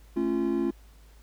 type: chord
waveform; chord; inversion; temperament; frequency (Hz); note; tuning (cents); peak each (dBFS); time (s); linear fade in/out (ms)
triangle; A augmented; none; just; 220 / 275 / 343.8; A3 / C#4 / E#4; 0 / -14 / -27; -29 / -27 / -25; 0.16-0.71; 10
effects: added 53 Hz sine -50 dBFS peak until 1.22 s + pink hiss -61 dBFS RMS until 1.22 s